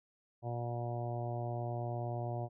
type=harmonic tone; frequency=119.4 Hz; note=A#2; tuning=42 cents sharp; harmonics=1 / 2 / 3 / 4 / 5 / 6 / 7 / 8; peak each=-37 / -50 / -45 / -52 / -44 / -43 / -52 / -54 dBFS; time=0.42-2.49 s; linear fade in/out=50 ms; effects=none